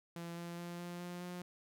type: tone with pitch steps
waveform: sawtooth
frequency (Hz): 170 / 171.58 / 173.17 / 174.78 / 176.4 / 178.04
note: F3 / F3 / F3 / F3 / F3 / F3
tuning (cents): -46 / -30 / -14 / +2 / +18 / +34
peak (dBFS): -39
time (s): 0.16-1.42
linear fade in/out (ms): 2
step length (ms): 210
effects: none